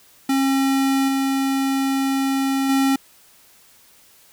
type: tone with level steps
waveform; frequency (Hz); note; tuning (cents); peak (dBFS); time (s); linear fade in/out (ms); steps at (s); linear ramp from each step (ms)
square; 270; C#4; -45; -17 / -19 / -16; 0.29-2.96; 5; 1.08 / 2.69; 5
effects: white hiss -52 dBFS RMS until 4.32 s